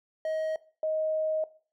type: tone pair in turn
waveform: triangle / sine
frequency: 631 / 627 Hz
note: D#5 / D#5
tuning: +24 / +13 cents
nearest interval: unison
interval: 11 cents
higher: first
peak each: -26 dBFS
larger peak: neither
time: 0.25-0.56 / 0.83-1.44 s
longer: second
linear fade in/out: 2 ms
effects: noise-tail reverb RT60 0.4 s tail -18 dB re dry